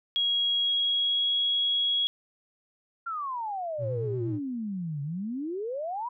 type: tone with pitch glide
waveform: sine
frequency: 3300 to 3323 Hz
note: G#7 to G#7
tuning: -12 to 0 cents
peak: -23 dBFS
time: 0.16-2.07 s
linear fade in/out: 0 ms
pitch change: +12 cents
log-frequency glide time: 0.62-1.32 s
type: exponential two-way sweep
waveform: sine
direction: down then up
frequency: 1400 to 138.4 to 1006 Hz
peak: -30 dBFS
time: 3.06-6.09 s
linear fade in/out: 10 ms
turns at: 5.02 s
type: tone with vibrato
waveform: triangle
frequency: 118.4 Hz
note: A#2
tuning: 27 cents sharp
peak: -28 dBFS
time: 3.78-4.4 s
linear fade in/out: 50 ms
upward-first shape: sine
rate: 8.4 Hz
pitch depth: 95 cents each way
effects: none